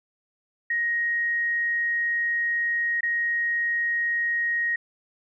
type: tone with dropouts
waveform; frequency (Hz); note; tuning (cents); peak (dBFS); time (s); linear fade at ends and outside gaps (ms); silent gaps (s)
sine; 1878; A#6; +12; -22; 0.7-4.76; 5; 3.008-3.03
effects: none